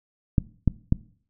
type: clicks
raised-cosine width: 5 ms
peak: -6 dBFS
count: 3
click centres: 0.382 / 0.677 / 0.924 s
effects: noise-tail reverb RT60 0.5 s tail -20 dB re dry